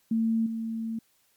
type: tone with level steps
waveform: sine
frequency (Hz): 225.4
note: A3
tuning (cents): +42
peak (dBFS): -22 / -29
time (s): 0.11-0.99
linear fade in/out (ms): 5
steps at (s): 0.46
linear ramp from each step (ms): 5
effects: white hiss -67 dBFS RMS until 1.36 s + MP3 96 kbps